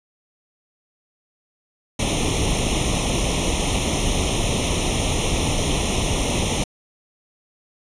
pink noise with comb filter, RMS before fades -21 dBFS, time 1.99-6.64 s, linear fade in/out 5 ms, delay 0.32 ms, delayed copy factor +0.95, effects resampled to 22050 Hz

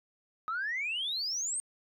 sine exponential sweep, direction up, 1249 to 8780 Hz, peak -30 dBFS, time 0.48-1.6 s, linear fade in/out 0 ms, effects tanh soft clip ceiling -27 dBFS

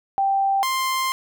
sine / sawtooth tone pair in turn, 784 / 1049.5 Hz, G5 / C6, 0 / +5 cents, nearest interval perfect fourth, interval 505 cents, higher second, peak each -17 dBFS, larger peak neither, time 0.18-0.63 / 0.63-1.12 s, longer second, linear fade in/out 0 ms, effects none

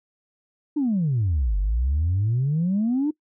sine exponential two-way sweep, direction down then up, 311.1 to 46.18 to 311.1 Hz, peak -18 dBFS, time 0.76-3.11 s, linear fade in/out 10 ms, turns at 1.58 s, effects noise-tail reverb RT60 0.1 s tail -22 dB re dry + tanh soft clip ceiling -16 dBFS

